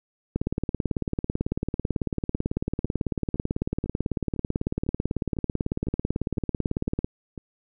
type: two click trains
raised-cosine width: 3 ms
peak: -23 / -12 dBFS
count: 12 / 122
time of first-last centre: 1.85-7.378 / 0.36-7.045 s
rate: 1.99 / 18.1 Hz
effects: none